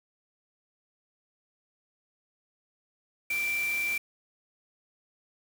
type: tone in noise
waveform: sine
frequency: 2349 Hz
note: D7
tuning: in tune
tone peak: -27 dBFS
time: 3.3-3.98 s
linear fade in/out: 5 ms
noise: white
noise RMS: -40 dBFS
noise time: 3.3-3.98 s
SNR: +10 dB
effects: none